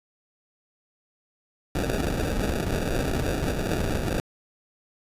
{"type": "noise with sample-and-hold", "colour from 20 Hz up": "pink", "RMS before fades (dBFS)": -26, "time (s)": [1.75, 4.2], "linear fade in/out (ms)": 2, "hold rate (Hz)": 1050, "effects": ["resampled to 32000 Hz"]}